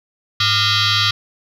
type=tone with frequency modulation; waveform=sine; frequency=103.5 Hz; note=G#2; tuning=5 cents flat; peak=-12 dBFS; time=0.4-1.11 s; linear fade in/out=5 ms; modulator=650 Hz; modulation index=7; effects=tanh soft clip ceiling -9 dBFS + 9-bit